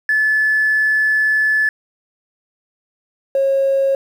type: tone pair in turn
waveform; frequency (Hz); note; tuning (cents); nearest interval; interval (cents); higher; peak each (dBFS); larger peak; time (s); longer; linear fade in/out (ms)
triangle; 1731 / 543.8; A6 / C#5; -29 / -33; octave + minor sixth; 2004; first; -9; neither; 0.09-1.69 / 3.35-3.95; first; 2
effects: tanh soft clip ceiling -10 dBFS + 8-bit